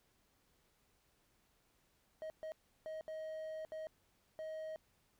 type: tone bursts at uneven times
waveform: triangle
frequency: 630 Hz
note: D#5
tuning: 21 cents sharp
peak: -40 dBFS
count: 6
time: 2.22-2.3 / 2.43-2.52 / 2.86-3.01 / 3.08-3.65 / 3.72-3.87 / 4.39-4.76 s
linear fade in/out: 0 ms
effects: pink hiss -75 dBFS RMS until 5.19 s